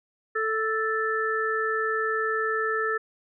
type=harmonic tone; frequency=440 Hz; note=A4; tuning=in tune; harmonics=1 / 3 / 4; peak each=-28 / -28 / -28 dBFS; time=0.35-2.98 s; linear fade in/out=10 ms; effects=none